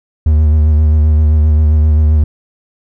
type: tone with vibrato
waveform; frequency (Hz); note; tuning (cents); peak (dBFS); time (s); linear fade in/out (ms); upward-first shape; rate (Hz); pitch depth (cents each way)
triangle; 76.6; D#2; -27; -4; 0.26-2.24; 5; sine; 7.6; 36
effects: none